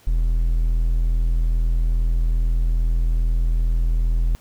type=tone; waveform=triangle; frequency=41.2 Hz; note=E1; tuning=in tune; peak=-14 dBFS; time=0.07-4.35 s; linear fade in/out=0 ms; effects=pink hiss -53 dBFS RMS until 4.4 s